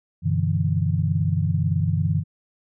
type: chord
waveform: sine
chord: E minor seventh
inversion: first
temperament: equal with one note detuned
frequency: 95.59 / 123.47 / 146.83 / 164.81 Hz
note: G2 / B2 / D3 / E3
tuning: -43 / 0 / 0 / 0 cents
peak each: -23 / -28 / -24 / -24 dBFS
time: 0.22-2.24 s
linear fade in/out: 50 ms
effects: none